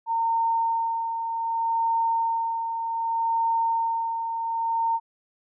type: tone with tremolo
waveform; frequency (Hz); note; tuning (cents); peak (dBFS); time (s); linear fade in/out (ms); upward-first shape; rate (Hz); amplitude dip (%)
sine; 914; A#5; -34; -20; 0.06-5; 50; sine; 0.65; 50
effects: none